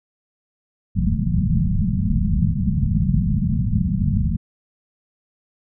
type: low-pass noise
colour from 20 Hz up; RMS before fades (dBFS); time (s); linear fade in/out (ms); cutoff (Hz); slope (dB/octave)
white; -19; 0.95-4.37; 20; 220; 96
effects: none